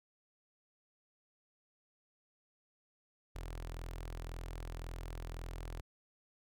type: tone with notch filter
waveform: sawtooth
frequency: 41.88 Hz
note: E1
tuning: 28 cents sharp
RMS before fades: -44 dBFS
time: 3.35-5.81 s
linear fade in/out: 10 ms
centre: 200 Hz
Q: 1.3
effects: none